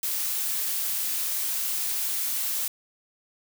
blue noise, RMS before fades -28 dBFS, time 0.03-2.68 s, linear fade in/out 2 ms, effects none

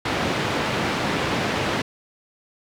pink band-pass noise, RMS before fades -24 dBFS, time 0.05-1.82 s, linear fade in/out 5 ms, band 130 to 3400 Hz, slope 12 dB/octave, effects none

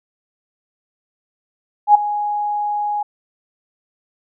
sine tone with ADSR envelope, 830.6 Hz, G#5, in tune, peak -3 dBFS, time 1.87-3.03 s, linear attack 78 ms, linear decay 9 ms, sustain -15 dB, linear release 7 ms, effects none

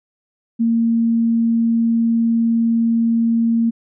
sine tone, 229.9 Hz, A#3, 24 cents flat, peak -13 dBFS, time 0.59-3.71 s, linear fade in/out 20 ms, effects none

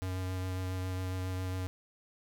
square tone with vibrato, 92.7 Hz, F#2, 4 cents sharp, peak -34 dBFS, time 0.02-1.67 s, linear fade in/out 0 ms, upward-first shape sine, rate 7.3 Hz, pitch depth 13 cents each way, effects none

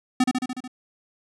square tone with echo, 253.7 Hz, B3, 47 cents sharp, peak -16 dBFS, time 0.2-0.24 s, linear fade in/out 5 ms, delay 73 ms, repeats 6, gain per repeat -3 dB, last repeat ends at 0.678 s, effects resampled to 24000 Hz

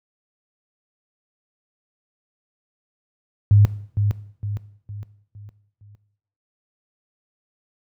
sine tone with echo, 102.7 Hz, G#2, 19 cents flat, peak -9 dBFS, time 3.51-3.65 s, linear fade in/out 0 ms, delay 460 ms, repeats 5, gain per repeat -7 dB, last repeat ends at 5.95 s, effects noise-tail reverb RT60 0.7 s tail -17 dB re dry + high-pass 60 Hz 12 dB/octave

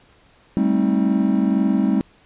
triangle chord, A half-diminished seventh, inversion third, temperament just, 198 / 220 / 264 / 316.8 Hz, G3 / A3 / C4 / Eb4, +18 / 0 / +16 / +31 cents, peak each -17 / -20 / -19 / -22 dBFS, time 0.57-2.01 s, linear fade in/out 0 ms, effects pink hiss -54 dBFS RMS until 2.25 s + resampled to 8000 Hz

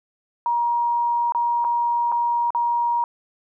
sine tone with dropouts, 948 Hz, A#5, 29 cents sharp, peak -18 dBFS, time 0.46-3.04 s, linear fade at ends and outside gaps 1 ms, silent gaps 1.322-1.348 / 1.643-1.648 / 2.118-2.123 / 2.505-2.548 s, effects none

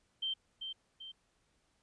sine tone with echo, 3131 Hz, G7, 3 cents flat, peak -33 dBFS, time 0.22-0.34 s, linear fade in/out 10 ms, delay 390 ms, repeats 2, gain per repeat -6 dB, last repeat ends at 1.12 s, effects pink hiss -75 dBFS RMS until 1.82 s + resampled to 22050 Hz

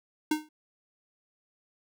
square tone with exponential decay, 306.9 Hz, D#4, 24 cents flat, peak -22 dBFS, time 0.31-0.49 s, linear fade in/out 5 ms, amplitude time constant 37 ms, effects none

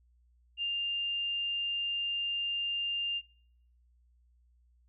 sine tone, 2800 Hz, F7, 4 cents sharp, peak -30 dBFS, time 0.57-3.22 s, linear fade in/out 50 ms, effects noise-tail reverb RT60 0.7 s tail -24 dB re dry + added 60 Hz sine -63 dBFS peak until 4.88 s

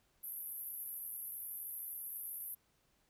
white band-pass noise, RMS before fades -45 dBFS, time 0.23-2.55 s, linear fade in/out 10 ms, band 11000 to 13000 Hz, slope 96 dB/octave, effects pink hiss -75 dBFS RMS until 3.09 s

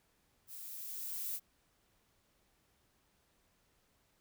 violet noise with level ramp, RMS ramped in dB -49 to -38 dBFS, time 0.47-1.4 s, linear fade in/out 50 ms, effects pink hiss -74 dBFS RMS until 4.2 s

